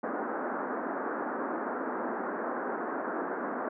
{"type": "band-pass noise", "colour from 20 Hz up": "pink", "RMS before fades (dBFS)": -34, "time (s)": [0.03, 3.69], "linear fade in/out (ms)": 10, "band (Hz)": [230, 1600], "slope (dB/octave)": 48, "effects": []}